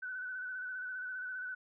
sine tone with vibrato, 1500 Hz, F#6, 23 cents sharp, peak -38 dBFS, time 0.02-1.55 s, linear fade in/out 10 ms, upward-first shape square, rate 15 Hz, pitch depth 28 cents each way, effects none

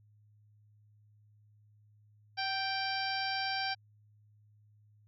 harmonic tone with a mistuned harmonic, 784 Hz, G5, in tune, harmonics 1 / 2 / 3 / 4 / 5 / 6 / 7, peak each -36 / -38 / -41 / -43 / -46 / -39 / -44 dBFS, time 2.37-3.75 s, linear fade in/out 20 ms, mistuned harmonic 1, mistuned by -28 cents, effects added 105 Hz sine -61 dBFS peak until 5.07 s

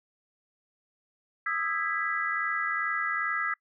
sine chord, E major seventh, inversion third, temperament just, 1236.1 / 1318.5 / 1648.1 / 1977.8 Hz, D#6 / E6 / G#6 / B6, -12 / 0 / -14 / +2 cents, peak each -35 / -32 / -32 / -32 dBFS, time 1.46-3.54 s, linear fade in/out 5 ms, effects noise-tail reverb RT60 0.1 s tail -24 dB re dry

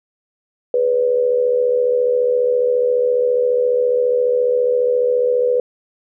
sine tone with amplitude modulation, 493.9 Hz, B4, in tune, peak -10 dBFS, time 0.74-5.6 s, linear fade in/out 2 ms, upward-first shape sine, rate 74.6 Hz, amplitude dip 65%, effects none

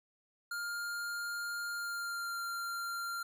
square tone with pitch glide, 1406 to 1385 Hz, F6 to F6, +11 to -15 cents, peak -37 dBFS, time 0.51-3.23 s, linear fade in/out 5 ms, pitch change -26 cents, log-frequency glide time 1.7-2.41 s, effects none

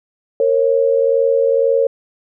sine tone pair together, 463 / 545 Hz, A#4 / C#5, -12 / -29 cents, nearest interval minor third, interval 283 cents, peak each -14 dBFS, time 0.4-1.87 s, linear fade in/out 2 ms, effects none

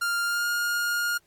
45% pulse tone with pitch glide, 1398 to 1419.2 Hz, F6 to F6, +1 to +27 cents, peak -24 dBFS, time 0.01-1.18 s, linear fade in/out 10 ms, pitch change +26 cents, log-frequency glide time 0.24-0.47 s, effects pink hiss -67 dBFS RMS until 1.26 s + AAC 64 kbps

